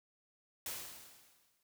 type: noise with exponential decay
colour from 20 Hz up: white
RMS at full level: -40 dBFS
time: 0.66-1.63 s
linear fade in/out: 2 ms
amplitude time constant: 210 ms
effects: none